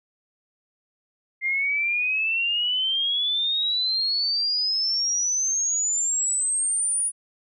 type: exponential sweep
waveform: sine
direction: up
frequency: 2093 to 9780 Hz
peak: -21 dBFS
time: 1.41-7.12 s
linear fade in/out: 50 ms
effects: none